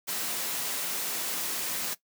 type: high-pass noise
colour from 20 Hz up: white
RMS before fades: -32 dBFS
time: 0.07-1.95 s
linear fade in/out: 20 ms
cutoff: 140 Hz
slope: 24 dB/octave
effects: noise-tail reverb RT60 0.1 s tail -17 dB re dry